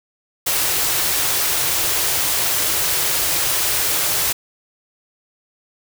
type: band-stop noise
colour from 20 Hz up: white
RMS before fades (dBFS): -19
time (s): 0.46-4.33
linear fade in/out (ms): 10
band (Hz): 170 to 280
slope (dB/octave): 96
effects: none